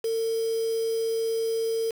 sine tone with quantisation, 452.7 Hz, A4, 49 cents sharp, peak -24 dBFS, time 0.04-1.91 s, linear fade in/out 5 ms, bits 6, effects none

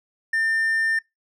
triangle tone with hard clipping, 1800 Hz, A6, 39 cents sharp, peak -20 dBFS, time 0.33-0.99 s, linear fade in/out 5 ms, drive 5 dB, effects noise-tail reverb RT60 0.2 s tail -26 dB re dry

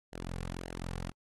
sawtooth tone with flanger, 43.65 Hz, F1, in tune, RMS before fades -40 dBFS, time 0.12-1.12 s, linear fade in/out 20 ms, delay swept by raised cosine 0.82 to 3.22 ms, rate 1.8 Hz, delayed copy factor -0.75, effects AAC 32 kbps

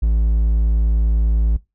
triangle tone, 55 Hz, A1, in tune, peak -11 dBFS, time 0.02-1.57 s, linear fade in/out 10 ms, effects noise-tail reverb RT60 0.2 s tail -20 dB re dry

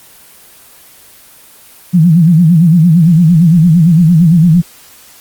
sine tone with vibrato, 167.1 Hz, E3, 24 cents sharp, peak -3 dBFS, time 1.93-4.62 s, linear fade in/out 20 ms, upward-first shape sine, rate 8.8 Hz, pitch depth 140 cents each way, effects white hiss -39 dBFS RMS until 5.2 s + Opus 24 kbps

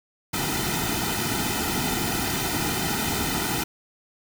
pink noise with comb filter, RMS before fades -26 dBFS, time 0.33-3.64 s, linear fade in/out 10 ms, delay 1.8 ms, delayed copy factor -0.85, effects none

